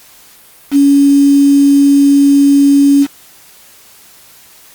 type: tone with quantisation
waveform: sine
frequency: 281 Hz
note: C#4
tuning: 24 cents sharp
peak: -4 dBFS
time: 0.71-3.07 s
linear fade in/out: 50 ms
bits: 4
effects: white hiss -41 dBFS RMS until 4.74 s + Opus 48 kbps